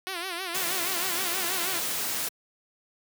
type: tone with vibrato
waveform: 5% pulse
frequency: 360 Hz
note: F#4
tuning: 47 cents flat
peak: -20 dBFS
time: 0.07-1.79 s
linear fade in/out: 0 ms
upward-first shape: sine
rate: 6.3 Hz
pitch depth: 120 cents each way
type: noise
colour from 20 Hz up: white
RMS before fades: -30 dBFS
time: 0.54-2.29 s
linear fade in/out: 10 ms
effects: high-pass 150 Hz 12 dB/octave